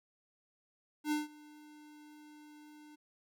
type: tone with ADSR envelope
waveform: square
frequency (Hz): 300.3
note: D4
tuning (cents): +39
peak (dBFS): -30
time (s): 1.04-2.96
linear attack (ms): 76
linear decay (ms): 160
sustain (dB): -24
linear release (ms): 14
effects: none